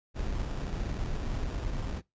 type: noise with sample-and-hold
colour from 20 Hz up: brown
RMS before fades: -33 dBFS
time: 0.14-2.02 s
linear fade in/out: 50 ms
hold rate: 2100 Hz
effects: noise-tail reverb RT60 0.2 s tail -22 dB re dry + resampled to 16000 Hz